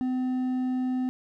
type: tone with hard clipping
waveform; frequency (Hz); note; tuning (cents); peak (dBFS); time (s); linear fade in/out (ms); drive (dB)
triangle; 255; C4; -44; -26; 0.01-1.09; 0; 7
effects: none